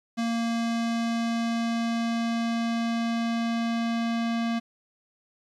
square tone with low-pass filter sweep, 231.2 Hz, A#3, 14 cents flat, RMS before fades -27 dBFS, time 0.17-4.6 s, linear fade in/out 20 ms, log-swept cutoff 6300 to 4200 Hz, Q 1, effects 10-bit

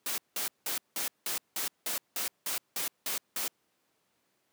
white noise bursts, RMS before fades -33 dBFS, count 12, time 0.06-3.48 s, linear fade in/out 2 ms, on 120 ms, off 180 ms, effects pink hiss -74 dBFS RMS until 4.52 s + high-pass 200 Hz 12 dB/octave

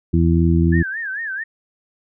harmonic tone, 83.4 Hz, E2, 21 cents sharp, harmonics 1 / 2 / 3 / 4, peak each -16 / -16 / -22 / -20 dBFS, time 0.13-0.83 s, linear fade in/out 10 ms
sine tone with vibrato, 1682 Hz, G#6, 22 cents sharp, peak -23 dBFS, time 0.72-1.44 s, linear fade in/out 10 ms, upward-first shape sine, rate 4.5 Hz, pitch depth 170 cents each way
effects none

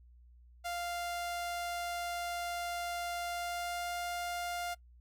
sawtooth tone with pitch glide, 697 to 701.4 Hz, F5 to F5, -4 to +7 cents, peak -32 dBFS, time 0.64-4.75 s, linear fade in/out 20 ms, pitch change +11 cents, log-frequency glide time 3.26-3.93 s, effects noise-tail reverb RT60 0.1 s tail -22 dB re dry + added 60 Hz sine -56 dBFS peak until 5 s

